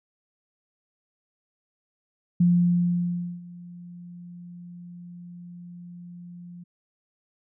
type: tone with ADSR envelope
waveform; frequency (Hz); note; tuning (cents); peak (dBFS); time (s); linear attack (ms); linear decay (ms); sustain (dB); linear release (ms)
sine; 175; F3; +4; -15; 2.4-6.64; 7; 1000; -24; 12
effects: none